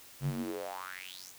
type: tone with high-pass filter sweep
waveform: square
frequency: 46.25 Hz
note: F#1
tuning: in tune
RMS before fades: -39 dBFS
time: 0.2-1.34 s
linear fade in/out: 50 ms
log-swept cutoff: 110 to 7700 Hz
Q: 5.9
effects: white hiss -54 dBFS RMS until 1.38 s